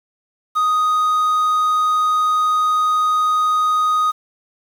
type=tone with quantisation; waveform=triangle; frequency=1246 Hz; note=D#6; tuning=2 cents sharp; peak=-12 dBFS; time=0.55-4.12 s; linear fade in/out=20 ms; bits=7; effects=none